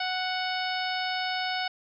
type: harmonic tone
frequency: 740 Hz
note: F#5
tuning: in tune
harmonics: 1 / 2 / 3 / 4 / 5 / 6 / 7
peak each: -31 / -34 / -36 / -37 / -38 / -39 / -39 dBFS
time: 0-1.68 s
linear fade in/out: 5 ms
effects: none